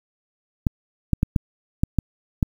clicks, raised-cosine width 5 ms, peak -5 dBFS, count 7, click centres 0.668 / 1.133 / 1.231 / 1.362 / 1.835 / 1.987 / 2.428 s, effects 7-bit

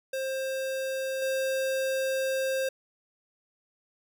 square tone with level steps, 530 Hz, C5, 22 cents sharp, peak -30 / -27 dBFS, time 0.13-2.69 s, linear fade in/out 5 ms, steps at 1.22 s, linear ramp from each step 2 ms, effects none

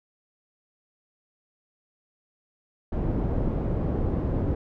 pink low-pass noise, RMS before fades -26 dBFS, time 2.92-4.55 s, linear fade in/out 5 ms, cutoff 440 Hz, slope 12 dB/octave, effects none

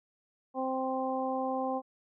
harmonic tone, 261.6 Hz, C4, in tune, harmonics 1 / 2 / 3 / 4, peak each -35 / -34 / -34 / -39 dBFS, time 0.54-1.82 s, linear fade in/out 50 ms, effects none

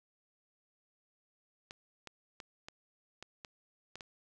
clicks, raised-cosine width 0.2 ms, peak -28 dBFS, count 8, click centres 1.709 / 2.073 / 2.402 / 2.685 / 3.226 / 3.448 / 3.956 / 4.008 s, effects none

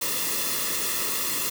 white noise with comb filter, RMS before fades -27 dBFS, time 0.01-1.5 s, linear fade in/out 10 ms, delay 1.3 ms, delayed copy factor -0.75, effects none

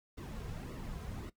brown noise with flanger, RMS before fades -43 dBFS, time 0.17-1.3 s, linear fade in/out 10 ms, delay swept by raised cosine 1.2 to 3.5 ms, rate 1.8 Hz, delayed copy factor -0.6, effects noise-tail reverb RT60 0.1 s tail -17 dB re dry

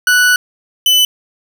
40% pulse tone pair in turn, 1480 / 3001 Hz, F#6 / F#7, 0 / +24 cents, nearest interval octave, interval 1224 cents, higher second, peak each -7 dBFS, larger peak neither, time 0.07-0.36 / 0.86-1.05 s, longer first, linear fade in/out 2 ms, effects none

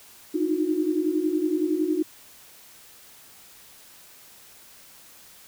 sine tone cluster, 304.5 / 315.3 / 360.6 Hz, D#4 / D#4 / F#4, -37 / +23 / -45 cents, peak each -26 dBFS, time 0.34-2.03 s, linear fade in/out 10 ms, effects white hiss -50 dBFS RMS until 5.47 s

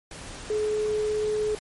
sine tone in noise, 425.7 Hz, G#4, 43 cents sharp, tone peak -23 dBFS, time 0.5-1.55 s, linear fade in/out 2 ms, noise pink, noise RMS -40 dBFS, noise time 0.11-1.59 s, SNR +14 dB, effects MP3 48 kbps

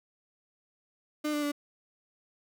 35% pulse tone with pitch steps, 301.2 / 295.4 / 290.3 Hz, D4 / D4 / D4, +44 / +10 / -20 cents, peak -27 dBFS, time 1.24-1.519 s, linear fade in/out 10 ms, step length 93 ms, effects none

